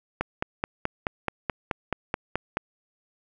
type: click train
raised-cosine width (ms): 0.5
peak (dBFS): -10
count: 12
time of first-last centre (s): 0.21-2.571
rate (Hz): 4.66
effects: none